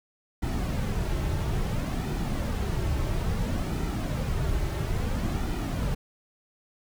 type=noise with flanger; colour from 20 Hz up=brown; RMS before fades=-28 dBFS; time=0.42-5.95 s; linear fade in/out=10 ms; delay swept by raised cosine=1.8 to 4.2 ms; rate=0.59 Hz; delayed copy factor=-0.5; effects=none